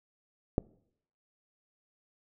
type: click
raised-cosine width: 2 ms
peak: -12 dBFS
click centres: 0.581 s
effects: noise-tail reverb RT60 0.7 s tail -24 dB re dry